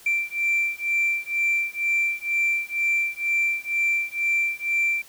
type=beating tone pair; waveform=sine; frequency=2349 / 2351.1 Hz; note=D7 / D7; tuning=0 / +1 cents; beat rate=2.1 Hz; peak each=-23 dBFS; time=0.06-5.02 s; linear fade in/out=5 ms; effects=tanh soft clip ceiling -16 dBFS + white hiss -49 dBFS RMS until 5.08 s